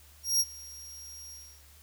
sawtooth tone with ADSR envelope, 5620 Hz, F8, 10 cents sharp, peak -19 dBFS, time 0.23-1.63 s, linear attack 170 ms, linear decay 43 ms, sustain -22 dB, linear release 310 ms, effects added 73 Hz sine -56 dBFS peak until 1.82 s + white hiss -58 dBFS RMS until 1.82 s

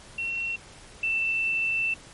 sine tone pair in turn, 2720 / 2670 Hz, F7 / E7, -46 / +22 cents, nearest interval unison, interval 32 cents, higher first, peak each -27 / -23 dBFS, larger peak second, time 0.18-0.56 / 1.03-1.94 s, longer second, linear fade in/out 5 ms, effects pink hiss -48 dBFS RMS until 2.13 s + MP3 48 kbps

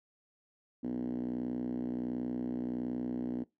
5% pulse tone with band-pass filter, 61.4 Hz, B1, 9 cents flat, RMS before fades -36 dBFS, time 0.83-3.44 s, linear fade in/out 10 ms, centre 260 Hz, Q 5.4, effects noise-tail reverb RT60 0.2 s tail -22 dB re dry

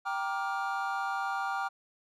triangle chord, G minor seventh, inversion none, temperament just, 784 / 940.8 / 1176 / 1411.2 Hz, G5 / Bb5 / D6 / F6, 0 / +16 / +2 / +18 cents, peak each -32 / -37 / -35 / -34 dBFS, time 0.05-1.69 s, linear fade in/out 20 ms, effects none

